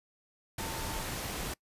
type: tone in noise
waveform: sine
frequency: 897 Hz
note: A5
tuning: 33 cents sharp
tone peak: -43 dBFS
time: 0.59-1.02 s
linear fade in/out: 5 ms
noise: pink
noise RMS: -37 dBFS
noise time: 0.58-1.54 s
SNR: -9 dB
effects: noise-tail reverb RT60 0.1 s tail -24 dB re dry + resampled to 32000 Hz